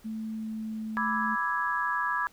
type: tone with pitch glide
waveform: sine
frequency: 220 to 218.2 Hz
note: A3 to A3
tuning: 0 to -14 cents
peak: -32 dBFS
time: 0.04-1.36 s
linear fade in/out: 20 ms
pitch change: -14 cents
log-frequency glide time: 0.24-1.24 s
type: chord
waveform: sine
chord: E dominant seventh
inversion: second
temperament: equal with one note detuned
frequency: 987.8 / 1174.7 / 1313.9 / 1661.2 Hz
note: B5 / D6 / E6 / G#6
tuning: 0 / 0 / -6 / 0 cents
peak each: -31 / -32 / -36 / -30 dBFS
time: 0.97-2.27 s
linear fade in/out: 0 ms
effects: pink hiss -59 dBFS RMS until 2.32 s